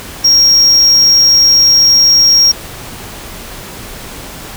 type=tone; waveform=triangle; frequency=5588 Hz; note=F8; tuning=in tune; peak=-3 dBFS; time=0.24-2.52 s; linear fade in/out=10 ms; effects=pink hiss -28 dBFS RMS until 4.56 s